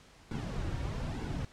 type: noise with flanger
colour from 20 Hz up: brown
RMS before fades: -36 dBFS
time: 0.31-1.45 s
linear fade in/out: 2 ms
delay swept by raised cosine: 1.6 to 4.8 ms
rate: 1.1 Hz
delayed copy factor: -0.65
effects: pink hiss -58 dBFS RMS until 1.52 s + low-pass 7000 Hz 12 dB/octave